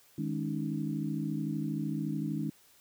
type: harmonic tone with a mistuned harmonic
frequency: 51.91 Hz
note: G#1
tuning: in tune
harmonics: 3 / 4 / 5 / 6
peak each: -35 / -36 / -37 / -38 dBFS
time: 0.18-2.5 s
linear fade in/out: 5 ms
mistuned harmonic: 5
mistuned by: +120 cents
effects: white hiss -62 dBFS RMS until 2.8 s